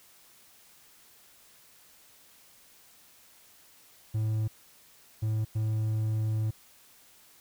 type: tone bursts at uneven times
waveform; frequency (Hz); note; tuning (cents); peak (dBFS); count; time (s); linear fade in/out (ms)
triangle; 109.1; A2; -14; -24; 3; 4.14-4.48 / 5.22-5.45 / 5.55-6.51; 10
effects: white hiss -58 dBFS RMS until 7.4 s